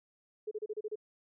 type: tone bursts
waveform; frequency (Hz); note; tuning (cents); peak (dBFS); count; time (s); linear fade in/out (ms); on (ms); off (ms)
sine; 426.6; G#4; +46; -34; 7; 0.47-0.957; 10; 43; 31
effects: none